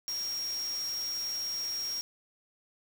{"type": "tone in noise", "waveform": "sine", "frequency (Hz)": 5588, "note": "F8", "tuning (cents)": 0, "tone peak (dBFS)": -32, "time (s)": [0.08, 2.01], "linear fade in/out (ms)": 0, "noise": "white", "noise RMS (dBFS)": -45, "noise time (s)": [0.08, 2.01], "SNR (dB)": 10, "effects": []}